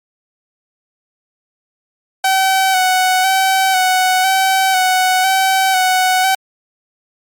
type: tone with vibrato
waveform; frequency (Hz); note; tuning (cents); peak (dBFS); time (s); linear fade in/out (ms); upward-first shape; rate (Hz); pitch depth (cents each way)
sawtooth; 754; F#5; +32; -7; 2.24-6.35; 5; square; 1; 26
effects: MP3 96 kbps